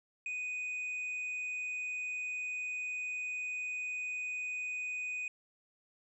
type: tone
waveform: triangle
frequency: 2489 Hz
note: D#7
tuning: in tune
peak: -34 dBFS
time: 0.26-5.28 s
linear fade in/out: 2 ms
effects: resampled to 22050 Hz